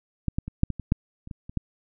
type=clicks; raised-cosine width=5 ms; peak=-12 / -13 / -21 / -6 / -16 / -21 / -7 / -28 / -23 / -26 / -13 dBFS; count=11; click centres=0.283 / 0.385 / 0.48 / 0.634 / 0.703 / 0.797 / 0.921 / 1.274 / 1.312 / 1.495 / 1.573 s; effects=none